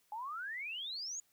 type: exponential sweep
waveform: sine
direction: up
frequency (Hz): 824 to 6930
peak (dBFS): -39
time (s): 0.12-1.2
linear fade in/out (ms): 2
effects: white hiss -73 dBFS RMS until 1.32 s